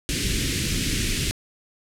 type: band-stop noise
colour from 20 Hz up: pink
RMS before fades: -24 dBFS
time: 0.09-1.31 s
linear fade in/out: 0 ms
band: 350 to 2000 Hz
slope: 24 dB/octave
effects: low-pass 10000 Hz 12 dB/octave